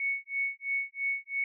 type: tone with tremolo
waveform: sine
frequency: 2217 Hz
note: C#7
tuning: in tune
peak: -26 dBFS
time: 0-1.44 s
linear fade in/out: 2 ms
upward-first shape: sine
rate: 3 Hz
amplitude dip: 100%
effects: none